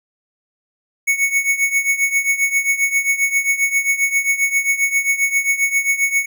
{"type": "tone with tremolo", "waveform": "square", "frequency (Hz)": 2217, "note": "C#7", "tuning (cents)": 0, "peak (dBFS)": -12, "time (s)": [1.07, 6.26], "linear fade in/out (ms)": 10, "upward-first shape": "triangle", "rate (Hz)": 7.5, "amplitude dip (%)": 85, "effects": []}